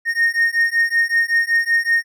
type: beating tone pair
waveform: triangle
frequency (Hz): 1846 / 1851.3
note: A#6 / A#6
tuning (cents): -17 / -12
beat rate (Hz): 5.3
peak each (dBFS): -16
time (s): 0.05-2.04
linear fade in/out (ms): 50
effects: none